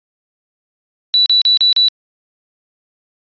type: tone bursts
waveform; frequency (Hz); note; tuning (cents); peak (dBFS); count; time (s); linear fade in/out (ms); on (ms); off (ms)
sine; 3951; B7; 0; -8; 5; 1.14-1.884; 0; 120; 36
effects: resampled to 11025 Hz